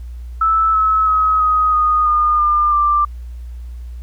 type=tone with pitch steps; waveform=sine; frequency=1313 / 1293.4 / 1274.1 / 1255.2 / 1236.4 / 1218 / 1199.9 / 1182 Hz; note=E6 / E6 / D#6 / D#6 / D#6 / D#6 / D6 / D6; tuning=-7 / -33 / +41 / +15 / -11 / -37 / +37 / +11 cents; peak=-11 dBFS; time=0.41-3.05 s; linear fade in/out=5 ms; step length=330 ms; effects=added 60 Hz sine -27 dBFS peak until 4.02 s + pink hiss -55 dBFS RMS until 4.02 s